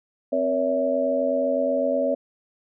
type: tone cluster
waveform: sine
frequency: 262.4 / 472.8 / 564 / 652 Hz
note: C4 / A#4 / C#5 / E5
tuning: +5 / +24 / +30 / -19 cents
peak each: -27 / -30 / -22 / -27 dBFS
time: 0.32-2.15 s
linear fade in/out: 10 ms
effects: none